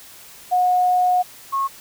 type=tone pair in turn; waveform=sine; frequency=726 / 1090 Hz; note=F#5 / C#6; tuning=-33 / -29 cents; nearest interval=perfect fifth; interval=704 cents; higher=second; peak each=-14 / -18 dBFS; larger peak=first; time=0.51-1.23 / 1.52-1.68 s; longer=first; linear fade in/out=20 ms; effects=white hiss -43 dBFS RMS until 1.8 s